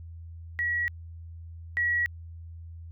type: tone pair in turn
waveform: sine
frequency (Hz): 1920 / 1920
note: B6 / B6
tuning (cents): -49 / -49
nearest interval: unison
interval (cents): 0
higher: neither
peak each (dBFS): -25 / -23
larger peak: second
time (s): 0.59-0.88 / 1.77-2.06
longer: neither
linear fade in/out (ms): 0
effects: added 83 Hz sine -40 dBFS peak until 2.91 s

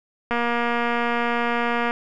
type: click train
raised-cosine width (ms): 0.5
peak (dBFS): -9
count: 380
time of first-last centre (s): 0.31-1.909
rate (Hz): 237
effects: none

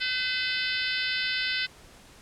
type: harmonic tone with a mistuned harmonic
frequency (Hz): 508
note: B4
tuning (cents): +49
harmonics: 3 / 4 / 5 / 6 / 7 / 8 / 9 / 10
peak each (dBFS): -32 / -33 / -34 / -35 / -35 / -36 / -37 / -37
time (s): 0-1.67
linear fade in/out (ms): 20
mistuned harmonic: 5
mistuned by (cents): +25
effects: pink hiss -52 dBFS RMS until 2.21 s + low-pass 10000 Hz 12 dB/octave

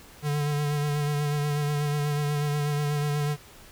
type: tone with vibrato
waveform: square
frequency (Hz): 146.83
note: D3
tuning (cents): 0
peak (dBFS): -25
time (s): 0.22-3.37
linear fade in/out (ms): 50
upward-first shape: sine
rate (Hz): 8.2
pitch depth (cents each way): 27
effects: pink hiss -50 dBFS RMS until 3.71 s

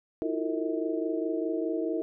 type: tone cluster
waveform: sine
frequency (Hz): 319.3 / 344.1 / 369.2 / 455.1 / 639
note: D#4 / F4 / F#4 / A#4 / D#5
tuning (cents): +45 / -26 / -4 / -42 / +46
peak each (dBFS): -31 / -33 / -40 / -33 / -37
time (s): 0.22-2.02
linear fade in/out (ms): 0
effects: none

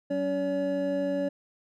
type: tone cluster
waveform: triangle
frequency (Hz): 188.7 / 281.4 / 569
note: F#3 / C#4 / C#5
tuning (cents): +34 / +26 / +45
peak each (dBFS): -34 / -28 / -26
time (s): 0.1-1.29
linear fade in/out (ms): 10
effects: none

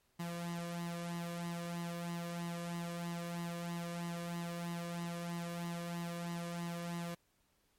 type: tone with flanger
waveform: sawtooth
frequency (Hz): 171.3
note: F3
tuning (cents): -33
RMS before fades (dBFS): -41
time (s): 0.19-7.15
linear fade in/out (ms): 10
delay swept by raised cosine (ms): 1 to 1.79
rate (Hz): 3.1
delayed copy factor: +0.7
effects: pink hiss -75 dBFS RMS until 7.78 s + MP3 64 kbps

